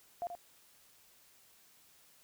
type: tone with echo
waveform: sine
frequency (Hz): 698.5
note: F5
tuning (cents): 0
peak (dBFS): -34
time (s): 0.22-0.27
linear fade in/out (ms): 0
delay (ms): 81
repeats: 1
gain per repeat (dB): -7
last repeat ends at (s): 0.351
effects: white hiss -64 dBFS RMS until 2.23 s